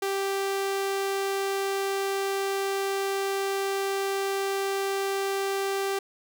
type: tone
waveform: sawtooth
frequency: 392 Hz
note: G4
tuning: in tune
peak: -22 dBFS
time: 0.02-5.99 s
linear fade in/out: 5 ms
effects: none